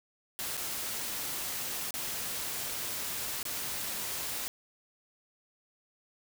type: noise with dropouts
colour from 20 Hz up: white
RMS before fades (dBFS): -36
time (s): 0.39-4.48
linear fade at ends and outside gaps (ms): 0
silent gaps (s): 0.569-0.575 / 1.907-1.94 / 3.429-3.453
effects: none